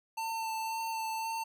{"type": "tone with vibrato", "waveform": "square", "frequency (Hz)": 895, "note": "A5", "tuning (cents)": 29, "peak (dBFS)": -34, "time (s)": [0.17, 1.44], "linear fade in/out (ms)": 10, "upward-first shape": "sine", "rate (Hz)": 1.9, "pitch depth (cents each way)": 15, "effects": []}